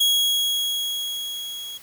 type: tone with level ramp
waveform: 40% pulse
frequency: 3315 Hz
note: G#7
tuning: 4 cents flat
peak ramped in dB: -15 to -32 dBFS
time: 0-1.78 s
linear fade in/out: 10 ms
effects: white hiss -47 dBFS RMS until 1.82 s